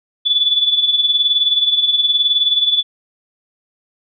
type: tone with tremolo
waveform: sine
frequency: 3457 Hz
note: A7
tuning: 31 cents flat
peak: -9 dBFS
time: 0.25-2.83 s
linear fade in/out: 20 ms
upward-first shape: sine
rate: 19 Hz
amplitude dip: 65%
effects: none